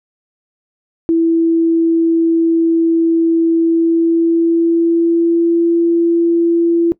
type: tone with pitch glide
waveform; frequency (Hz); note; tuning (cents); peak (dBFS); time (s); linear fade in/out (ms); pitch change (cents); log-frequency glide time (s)
sine; 330.3 to 337.8; E4 to E4; +4 to +42; -9; 1.09-6.92; 0; +38; 3.56-5.65
effects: noise-tail reverb RT60 0.1 s tail -19 dB re dry